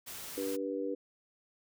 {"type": "noise", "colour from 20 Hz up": "white", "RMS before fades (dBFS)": -44, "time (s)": [0.06, 0.57], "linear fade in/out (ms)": 20}
{"type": "harmonic tone", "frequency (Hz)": 97.1, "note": "G2", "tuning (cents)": -16, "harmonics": [3, 4, 5], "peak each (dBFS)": [-37, -39, -36], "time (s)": [0.37, 0.95], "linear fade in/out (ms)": 10}
{"effects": []}